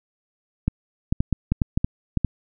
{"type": "clicks", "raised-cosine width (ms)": 5, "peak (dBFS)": -7, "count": 10, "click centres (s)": [0.68, 1.125, 1.205, 1.327, 1.52, 1.618, 1.775, 1.845, 2.173, 2.247], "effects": []}